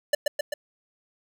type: tone with echo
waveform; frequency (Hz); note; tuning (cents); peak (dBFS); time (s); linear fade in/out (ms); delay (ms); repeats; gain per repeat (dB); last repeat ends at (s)
square; 587.3; D5; 0; -18; 0.13-0.15; 5; 130; 3; -3; 0.54
effects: none